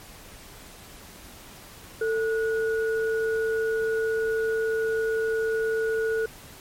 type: tone pair together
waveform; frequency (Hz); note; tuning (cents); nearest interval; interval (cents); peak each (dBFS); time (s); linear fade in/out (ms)
sine; 445.6 / 1457; A4 / F#6; +22 / -27; octave + major sixth; 2051; -23 / -31; 2.01-6.26; 5
effects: pink hiss -46 dBFS RMS until 6.6 s + MP3 64 kbps